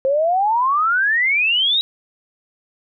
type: exponential sweep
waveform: sine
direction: up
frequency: 523.3 to 3884 Hz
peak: -14 dBFS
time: 0.05-1.81 s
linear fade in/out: 0 ms
effects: none